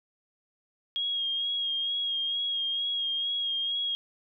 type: tone with vibrato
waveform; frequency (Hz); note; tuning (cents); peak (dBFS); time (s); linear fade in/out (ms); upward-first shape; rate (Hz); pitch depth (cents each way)
sine; 3268; G#7; -29; -27; 0.96-3.95; 0; sine; 2.2; 28
effects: none